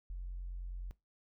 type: tone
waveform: sine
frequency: 44.64 Hz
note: F1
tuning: 39 cents sharp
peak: -38 dBFS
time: 0.1-0.91 s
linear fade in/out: 0 ms
effects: noise-tail reverb RT60 0.2 s tail -21 dB re dry + tanh soft clip ceiling -35 dBFS